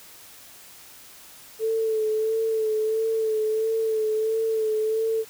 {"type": "tone with vibrato", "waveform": "sine", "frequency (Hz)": 439.9, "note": "A4", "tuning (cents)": 0, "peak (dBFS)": -21, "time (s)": [1.59, 5.25], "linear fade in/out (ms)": 50, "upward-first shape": "sine", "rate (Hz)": 1.5, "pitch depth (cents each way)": 31, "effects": ["white hiss -47 dBFS RMS until 5.29 s"]}